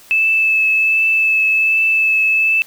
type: tone with vibrato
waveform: sine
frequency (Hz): 2619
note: E7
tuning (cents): -12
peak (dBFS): -11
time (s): 0.11-2.62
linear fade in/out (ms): 0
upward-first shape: triangle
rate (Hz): 1.3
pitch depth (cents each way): 15
effects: white hiss -44 dBFS RMS until 2.66 s